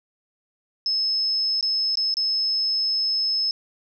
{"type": "tone with dropouts", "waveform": "sine", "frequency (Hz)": 5200, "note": "E8", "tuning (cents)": -24, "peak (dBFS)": -20, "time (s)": [0.86, 3.51], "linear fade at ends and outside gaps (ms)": 1, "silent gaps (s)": [[1.61, 1.627], [1.955, 1.972], [2.141, 2.169]], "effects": []}